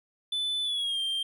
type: tone with pitch glide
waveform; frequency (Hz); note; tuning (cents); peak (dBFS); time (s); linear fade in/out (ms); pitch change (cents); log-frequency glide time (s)
triangle; 3500 to 3173; A7 to G7; -10 to +20; -26; 0.32-1.23; 5; -170; 0.63-1
effects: none